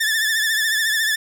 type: tone with vibrato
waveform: sawtooth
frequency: 1760 Hz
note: A6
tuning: in tune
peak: -14 dBFS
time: 0-1.16 s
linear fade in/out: 10 ms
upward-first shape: triangle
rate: 14 Hz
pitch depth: 74 cents each way
effects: none